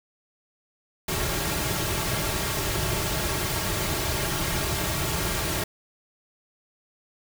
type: noise with comb filter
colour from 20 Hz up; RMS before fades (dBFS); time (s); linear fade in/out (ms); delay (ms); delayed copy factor
pink; -27; 1.08-5.64; 5; 4; -0.6
effects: none